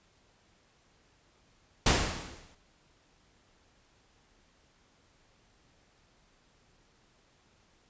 pink noise with exponential decay, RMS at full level -21 dBFS, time 1.86-2.55 s, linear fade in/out 5 ms, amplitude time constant 150 ms, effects pink hiss -66 dBFS RMS until 7.89 s + resampled to 16000 Hz

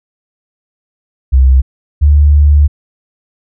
sine tone pair in turn, 65.41 / 73.27 Hz, C2 / D2, 0 / -3 cents, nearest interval major second, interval 197 cents, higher second, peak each -3 dBFS, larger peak neither, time 1.32-1.62 / 2.01-2.68 s, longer second, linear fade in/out 20 ms, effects none

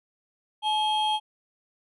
triangle tone pair together, 856 / 3234 Hz, A5 / G#7, -48 / -47 cents, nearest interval octave + major seventh, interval 2301 cents, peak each -22 / -26 dBFS, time 0.62-1.2 s, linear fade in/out 50 ms, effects resampled to 24000 Hz

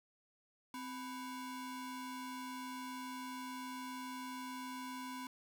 45% pulse ring-modulated tone, 625 Hz, D#5, 8 cents sharp, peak -40 dBFS, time 0.74-5.27 s, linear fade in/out 2 ms, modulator 366 Hz, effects 13-bit

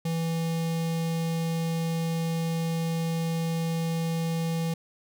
square tone with notch filter, 164.81 Hz, E3, in tune, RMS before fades -28 dBFS, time 0.05-4.74 s, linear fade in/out 5 ms, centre 1400 Hz, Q 1.5, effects none

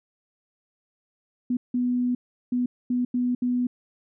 sine tone bursts at uneven times, 246.9 Hz, B3, in tune, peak -21 dBFS, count 6, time 1.5-1.57 / 1.74-2.15 / 2.52-2.66 / 2.9-3.05 / 3.14-3.35 / 3.42-3.67 s, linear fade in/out 5 ms, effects none

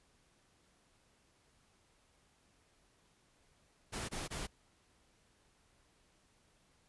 pink noise bursts, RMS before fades -41 dBFS, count 3, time 3.92-4.472 s, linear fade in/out 20 ms, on 170 ms, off 21 ms, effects pink hiss -71 dBFS RMS until 6.88 s + resampled to 24000 Hz

